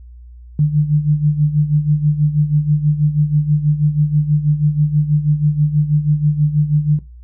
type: tone with tremolo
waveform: sine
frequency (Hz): 149.4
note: D3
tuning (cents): +30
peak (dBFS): -8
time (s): 0.59-6.99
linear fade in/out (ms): 2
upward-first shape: sine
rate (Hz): 6.2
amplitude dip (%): 75
effects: noise-tail reverb RT60 0.2 s tail -17 dB re dry + added 60 Hz sine -35 dBFS peak until 7.23 s